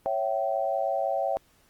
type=tone cluster; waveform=sine; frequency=553 / 663 / 769 Hz; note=C#5 / E5 / G5; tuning=-4 / +10 / -33 cents; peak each=-29 dBFS; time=0.06-1.37 s; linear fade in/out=0 ms; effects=pink hiss -63 dBFS RMS until 1.69 s + Opus 24 kbps